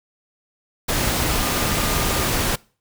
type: tone in noise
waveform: sine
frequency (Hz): 1212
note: D#6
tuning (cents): -46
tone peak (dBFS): -32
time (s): 1.3-2.28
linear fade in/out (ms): 10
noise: pink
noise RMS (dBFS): -21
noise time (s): 0.88-2.56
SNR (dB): -14
effects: noise-tail reverb RT60 0.4 s tail -24 dB re dry